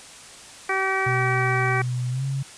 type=harmonic tone; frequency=383.6 Hz; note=G4; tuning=37 cents flat; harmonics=1 / 2 / 3 / 4 / 5 / 6; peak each=-28 / -28 / -28 / -28 / -28 / -28 dBFS; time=0.69-1.82 s; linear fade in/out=5 ms
type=tone with pitch glide; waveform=sine; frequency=124.7 to 135.99 Hz; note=B2 to C#3; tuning=+17 to -33 cents; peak=-23 dBFS; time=1.06-2.43 s; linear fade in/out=10 ms; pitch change=+150 cents; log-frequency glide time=2.1-2.24 s
effects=white hiss -43 dBFS RMS until 2.57 s + resampled to 22050 Hz